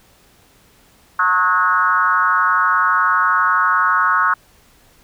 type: tone with frequency modulation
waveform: sine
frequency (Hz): 1276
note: D#6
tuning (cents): +43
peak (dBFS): -12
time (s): 1.19-4.34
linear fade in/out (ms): 5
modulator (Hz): 185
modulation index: 1.4
effects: pink hiss -52 dBFS RMS until 5.03 s